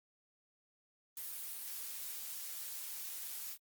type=noise with ADSR envelope; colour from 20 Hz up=blue; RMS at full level=-40 dBFS; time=1.17-3.58 s; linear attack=3 ms; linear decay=4 ms; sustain=-4 dB; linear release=66 ms; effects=Opus 32 kbps